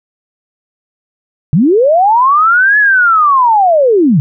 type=linear two-way sweep; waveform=sine; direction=up then down; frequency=130 to 1721 to 130 Hz; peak=-5 dBFS; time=1.53-4.2 s; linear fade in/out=0 ms; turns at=2.78 s; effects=none